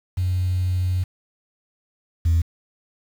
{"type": "tone pair in turn", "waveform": "sine", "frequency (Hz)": [91.3, 82.89], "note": ["F#2", "E2"], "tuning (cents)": [-23, 10], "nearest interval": "major second", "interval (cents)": 167, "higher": "first", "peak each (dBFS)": [-18, -13], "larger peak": "second", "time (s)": [[0.17, 1.04], [2.25, 2.42]], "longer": "first", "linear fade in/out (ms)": 10, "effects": ["tanh soft clip ceiling -13 dBFS", "7-bit"]}